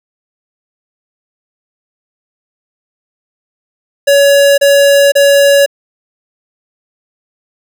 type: tone bursts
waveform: square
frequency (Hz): 563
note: C#5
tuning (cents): +27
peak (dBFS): -5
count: 3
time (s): 4.07-5.662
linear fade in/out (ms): 10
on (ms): 510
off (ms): 31
effects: none